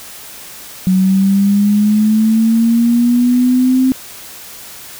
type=linear sweep; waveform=sine; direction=up; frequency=185 to 261.6 Hz; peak=-8 dBFS; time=0.87-3.92 s; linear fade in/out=0 ms; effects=white hiss -33 dBFS RMS until 4.99 s